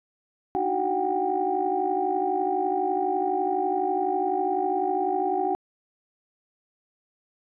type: tone cluster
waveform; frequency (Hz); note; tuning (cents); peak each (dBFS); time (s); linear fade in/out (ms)
sine; 302.6 / 318.7 / 374.4 / 739 / 791; D#4 / D#4 / F#4 / F#5 / G5; -48 / +42 / +20 / -2 / +15; -34 / -35 / -27 / -27 / -27; 0.55-5.55; 0
effects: tanh soft clip ceiling -11 dBFS